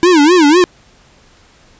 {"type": "tone with vibrato", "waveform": "square", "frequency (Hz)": 324.4, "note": "E4", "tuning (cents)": -28, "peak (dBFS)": -6, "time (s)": [0.03, 0.64], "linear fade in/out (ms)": 0, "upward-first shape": "sine", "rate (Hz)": 4, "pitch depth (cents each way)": 220, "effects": ["pink hiss -47 dBFS RMS until 1.79 s", "resampled to 16000 Hz"]}